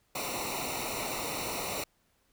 pink noise with comb filter, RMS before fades -35 dBFS, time 0.15-1.84 s, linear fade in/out 5 ms, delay 0.61 ms, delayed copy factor -0.85, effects pink hiss -71 dBFS RMS until 2.32 s

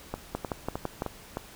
two click trains, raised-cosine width 1 ms, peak -17 / -15 dBFS, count 5 / 5, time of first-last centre 0.14-1.371 / 0.35-1.021 s, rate 3.25 / 5.96 Hz, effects pink hiss -49 dBFS RMS until 1.55 s

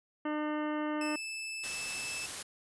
harmonic tone, 302.1 Hz, D4, 49 cents sharp, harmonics 1 / 2 / 3 / 4 / 5 / 6 / 7 / 9 / 10, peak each -33 / -39 / -42 / -42 / -47 / -46 / -50 / -54 / -55 dBFS, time 0.25-1.16 s, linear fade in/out 5 ms
sawtooth tone, 2628 Hz, E7, 6 cents flat, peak -34 dBFS, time 1.01-2.26 s, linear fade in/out 2 ms
white noise, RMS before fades -40 dBFS, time 1.63-2.43 s, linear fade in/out 10 ms
effects resampled to 24000 Hz

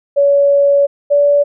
sine tone pair in turn, 565 / 575.5 Hz, C#5 / D5, +33 / -35 cents, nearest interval unison, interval 32 cents, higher second, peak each -7 dBFS, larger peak neither, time 0.16-0.87 / 1.1-1.44 s, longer first, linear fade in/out 20 ms, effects none

